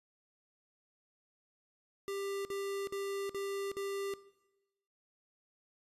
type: tone bursts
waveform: square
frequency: 396.1 Hz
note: G4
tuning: 18 cents sharp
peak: -37 dBFS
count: 5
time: 2.08-4.138 s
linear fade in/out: 0 ms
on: 370 ms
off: 52 ms
effects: noise-tail reverb RT60 1.0 s tail -18 dB re dry + resampled to 32000 Hz